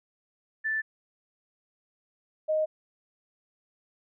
sine tone pair in turn, 1760 / 622.3 Hz, A6 / D#5, 0 / 0 cents, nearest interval octave + tritone, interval 1800 cents, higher first, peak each -26 / -23 dBFS, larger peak second, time 0.64-0.82 / 2.48-2.66 s, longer neither, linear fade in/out 20 ms, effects none

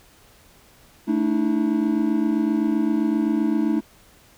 triangle chord, A suspended fourth, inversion none, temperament equal with one note detuned, 220 / 293.7 / 321.4 Hz, A3 / D4 / E4, 0 / 0 / -44 cents, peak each -21 dBFS, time 1.07-3.81 s, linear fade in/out 20 ms, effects pink hiss -53 dBFS RMS until 4.37 s

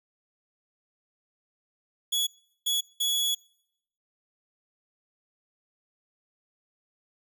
sawtooth tone bursts at uneven times, 3378 Hz, G#7, 29 cents sharp, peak -21 dBFS, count 3, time 2.12-2.27 / 2.66-2.81 / 3-3.35 s, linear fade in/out 10 ms, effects noise-tail reverb RT60 0.8 s tail -26 dB re dry

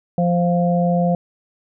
harmonic tone, 174.61 Hz, F3, in tune, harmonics 1 / 3 / 4, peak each -16 / -21 / -22 dBFS, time 0.18-1.15 s, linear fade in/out 2 ms, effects none

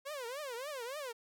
sawtooth tone with vibrato, 530 Hz, C5, 22 cents sharp, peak -36 dBFS, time 0.05-1.13 s, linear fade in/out 20 ms, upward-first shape triangle, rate 3.5 Hz, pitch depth 280 cents each way, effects none

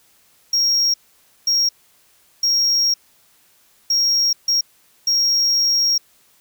triangle tone bursts at uneven times, 5588 Hz, F8, in tune, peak -13 dBFS, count 6, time 0.53-0.94 / 1.47-1.69 / 2.43-2.94 / 3.9-4.33 / 4.48-4.61 / 5.07-5.98 s, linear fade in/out 5 ms, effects white hiss -56 dBFS RMS until 6.4 s

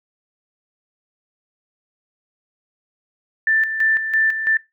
sine tone with tremolo, 1772 Hz, A6, 12 cents sharp, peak -14 dBFS, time 3.47-4.57 s, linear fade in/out 2 ms, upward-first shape square, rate 3 Hz, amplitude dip 60%, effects noise-tail reverb RT60 0.2 s tail -19 dB re dry

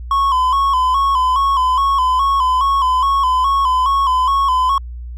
triangle tone with vibrato, 1058 Hz, C6, 19 cents sharp, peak -10 dBFS, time 0.11-4.78 s, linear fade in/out 2 ms, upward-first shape square, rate 2.4 Hz, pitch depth 70 cents each way, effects added 60 Hz sine -26 dBFS peak until 5.17 s

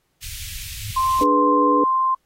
pink band-stop noise, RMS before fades -33 dBFS, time 0.22-1.24 s, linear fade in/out 10 ms, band 100 to 2300 Hz, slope 24 dB/octave
sine tone with exponential growth, 104.2 Hz, G#2, 6 cents sharp, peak -24 dBFS, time 0.65-0.91 s, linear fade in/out 5 ms, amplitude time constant 56 ms
sine tone, 1046.5 Hz, C6, in tune, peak -16 dBFS, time 0.96-2.15 s, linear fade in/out 10 ms
sine chord, G# diminished, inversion second, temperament equal, 293.7 / 415.3 / 493.9 Hz, D4 / G#4 / B4, 0 / 0 / 0 cents, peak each -19 / -24 / -21 dBFS, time 1.21-1.84 s, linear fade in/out 2 ms
effects pink hiss -69 dBFS RMS until 2.25 s + AAC 48 kbps

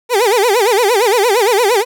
30% pulse tone with vibrato, 440 Hz, A4, in tune, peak -7 dBFS, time 0.09-1.85 s, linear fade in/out 50 ms, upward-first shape sine, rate 8.7 Hz, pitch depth 230 cents each way, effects none

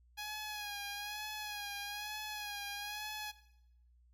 10% pulse tone with vibrato, 830.6 Hz, G#5, in tune, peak -32 dBFS, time 0.17-3.32 s, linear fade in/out 20 ms, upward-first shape sine, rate 1.1 Hz, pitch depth 45 cents each way, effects noise-tail reverb RT60 0.8 s tail -17 dB re dry + added 60 Hz sine -63 dBFS peak until 4.13 s

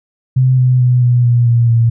sine tone with pitch steps, 129.1 / 126.81 / 124.56 / 122.35 / 120.18 / 118.04 / 115.95 Hz, C3 / B2 / B2 / B2 / B2 / A#2 / A#2, -23 / +46 / +15 / -16 / -47 / +22 / -9 cents, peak -7 dBFS, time 0.36-1.9 s, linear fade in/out 10 ms, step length 220 ms, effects none

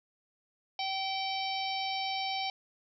harmonic tone with a mistuned harmonic, 772 Hz, G5, 27 cents flat, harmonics 1 / 3 / 4 / 5 / 6 / 7, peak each -34 / -39 / -40 / -41 / -42 / -42 dBFS, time 0.79-2.5 s, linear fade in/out 2 ms, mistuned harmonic 6, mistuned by -18 cents, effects none

